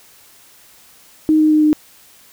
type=tone with pitch steps; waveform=sine; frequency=311.1 / 308.8 / 306.5 / 304.2 Hz; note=D#4 / D#4 / D#4 / D#4; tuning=0 / -13 / -26 / -39 cents; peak=-9 dBFS; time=1.29-1.73 s; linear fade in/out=0 ms; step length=110 ms; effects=white hiss -47 dBFS RMS until 2.32 s